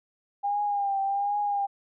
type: tone with vibrato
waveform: sine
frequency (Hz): 804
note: G5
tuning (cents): +44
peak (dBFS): -24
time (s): 0.43-1.67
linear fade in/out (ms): 20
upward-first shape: triangle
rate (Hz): 1.3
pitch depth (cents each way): 53
effects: none